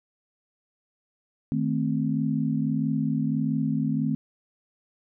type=chord; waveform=sine; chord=A diminished; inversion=second; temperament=equal; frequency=155.56 / 220 / 261.6 Hz; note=Eb3 / A3 / C4; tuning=0 / 0 / 0 cents; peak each=-27 dBFS; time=1.52-4.15 s; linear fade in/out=0 ms; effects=none